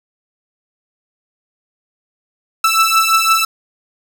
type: beating tone pair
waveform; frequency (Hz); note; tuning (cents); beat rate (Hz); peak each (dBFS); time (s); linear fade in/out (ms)
sawtooth; 1318.5 / 1324.4; E6 / E6; 0 / +8; 5.9; -10; 2.64-3.45; 5
effects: none